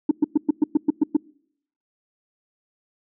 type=tone bursts; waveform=sine; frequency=298.5 Hz; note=D4; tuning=28 cents sharp; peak=-11 dBFS; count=9; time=0.09-1.168 s; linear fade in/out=5 ms; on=22 ms; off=110 ms; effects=noise-tail reverb RT60 0.7 s tail -26 dB re dry + tanh soft clip ceiling -11 dBFS